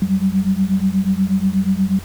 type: beating tone pair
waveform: sine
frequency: 187.9 / 196.2 Hz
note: F#3 / G3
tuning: +27 / +2 cents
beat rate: 8.3 Hz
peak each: -17 dBFS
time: 0.02-1.99 s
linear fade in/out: 2 ms
effects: added 89 Hz sine -32 dBFS peak until 2.04 s + pink hiss -39 dBFS RMS until 2.04 s